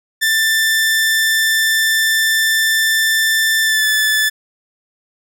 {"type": "tone with pitch glide", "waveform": "sawtooth", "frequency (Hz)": [1775, 1743.5], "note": ["A6", "A6"], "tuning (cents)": [15, -16], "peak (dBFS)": -9, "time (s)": [0.21, 4.3], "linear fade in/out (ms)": 20, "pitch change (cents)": -31, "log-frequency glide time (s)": [3.63, 3.86], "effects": []}